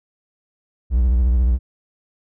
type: tone with vibrato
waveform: triangle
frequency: 61.3 Hz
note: B1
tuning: 12 cents flat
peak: -11 dBFS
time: 0.9-1.59 s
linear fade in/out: 50 ms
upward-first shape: triangle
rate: 14 Hz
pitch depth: 170 cents each way
effects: none